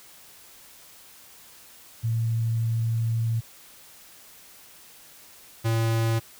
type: tone pair in turn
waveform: sine / square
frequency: 114.1 / 113.55 Hz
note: A#2 / A#2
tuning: -37 / -45 cents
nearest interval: unison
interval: 8 cents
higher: first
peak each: -22 dBFS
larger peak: neither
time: 2.03-3.41 / 5.64-6.2 s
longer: first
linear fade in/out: 20 ms
effects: white hiss -50 dBFS RMS until 6.39 s